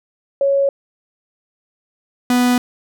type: tone pair in turn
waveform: sine / 45% pulse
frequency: 554.4 / 247 Hz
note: C#5 / B3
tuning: 0 / 0 cents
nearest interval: octave + major second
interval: 1400 cents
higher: first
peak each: -12 dBFS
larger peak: neither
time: 0.41-0.69 / 2.3-2.58 s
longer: neither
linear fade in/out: 2 ms
effects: none